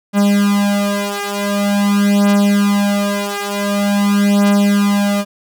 45% pulse beating tone pair, 202.2 / 202.66 Hz, G#3 / G#3, -46 / -42 cents, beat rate 0.46 Hz, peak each -15 dBFS, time 0.13-5.25 s, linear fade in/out 50 ms, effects none

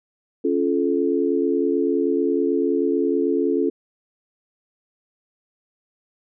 sine chord, Db augmented, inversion none, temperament just, 277.2 / 346.5 / 433.1 Hz, Db4 / F4 / A4, 0 / -14 / -27 cents, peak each -22 dBFS, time 0.44-3.7 s, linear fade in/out 10 ms, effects none

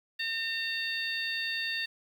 harmonic tone, 910 Hz, A#5, 42 cents flat, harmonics 2 / 3 / 4 / 5, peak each -34 / -36 / -37 / -38 dBFS, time 0.19-1.86 s, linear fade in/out 10 ms, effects 9-bit

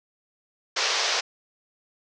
white band-pass noise, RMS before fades -25 dBFS, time 0.76-1.21 s, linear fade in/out 10 ms, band 410 to 6100 Hz, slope 48 dB/octave, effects none

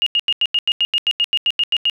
sine tone bursts, 2850 Hz, F7, 34 cents sharp, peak -13 dBFS, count 15, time 0.02-1.898 s, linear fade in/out 0 ms, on 44 ms, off 87 ms, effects none

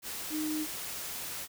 sine tone in noise, 308.1 Hz, D#4, 17 cents flat, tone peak -31 dBFS, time 0.3-0.67 s, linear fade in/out 50 ms, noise white, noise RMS -39 dBFS, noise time 0.02-1.48 s, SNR +5 dB, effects none

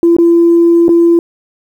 sine tone with dropouts, 339.2 Hz, E4, 50 cents sharp, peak -3 dBFS, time 0.03-1.19 s, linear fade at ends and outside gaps 1 ms, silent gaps 0.166-0.185 / 0.882-0.891 s, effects tanh soft clip ceiling 0 dBFS + 7-bit

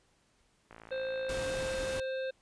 click train, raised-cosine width 0.5 ms, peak -34 dBFS, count 58, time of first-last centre 0.71-1.733 s, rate 55.7 Hz
harmonic tone, 525 Hz, C5, 6 cents sharp, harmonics 1 / 3 / 5 / 7 / 8, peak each -33 / -43 / -49 / -50 / -55 dBFS, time 0.91-2.31 s, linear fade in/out 10 ms
pink noise, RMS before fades -40 dBFS, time 1.29-2 s, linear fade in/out 2 ms
effects pink hiss -70 dBFS RMS until 2.41 s + resampled to 22050 Hz

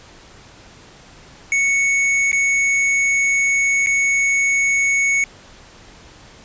square tone with dropouts, 2217 Hz, C#7, in tune, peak -15 dBFS, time 1.52-5.24 s, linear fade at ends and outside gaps 1 ms, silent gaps 2.316-2.329 / 3.862-3.87 s, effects pink hiss -44 dBFS RMS until 6.44 s + resampled to 16000 Hz

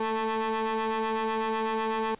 30% pulse ring-modulated tone, 220 Hz, A3, in tune, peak -21 dBFS, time 0-2.15 s, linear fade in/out 5 ms, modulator 664 Hz, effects pink hiss -56 dBFS RMS until 2.19 s + resampled to 8000 Hz

